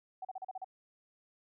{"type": "tone bursts", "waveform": "sine", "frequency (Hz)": 754, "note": "F#5", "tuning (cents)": 32, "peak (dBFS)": -38, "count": 7, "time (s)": [0.22, 0.645], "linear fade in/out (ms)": 5, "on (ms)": 29, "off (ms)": 37, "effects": []}